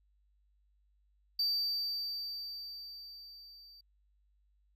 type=tone with level ramp; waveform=triangle; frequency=4640 Hz; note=D8; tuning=22 cents flat; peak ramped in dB=-27 to -53 dBFS; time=1.39-3.81 s; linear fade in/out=5 ms; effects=added 50 Hz sine -68 dBFS peak until 4.75 s